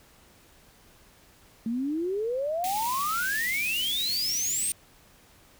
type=exponential sweep; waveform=sine; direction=up; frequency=220 to 8970 Hz; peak=-26 dBFS; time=1.66-4.72 s; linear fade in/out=2 ms
type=band-stop noise; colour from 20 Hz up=white; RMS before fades=-35 dBFS; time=2.64-4.72 s; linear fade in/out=0 ms; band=360 to 2000 Hz; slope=48 dB/octave
effects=pink hiss -57 dBFS RMS until 5.59 s